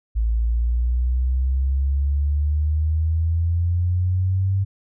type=exponential sweep; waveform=sine; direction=up; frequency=55 to 97.9 Hz; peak=-17 dBFS; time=0.15-4.65 s; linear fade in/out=20 ms; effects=none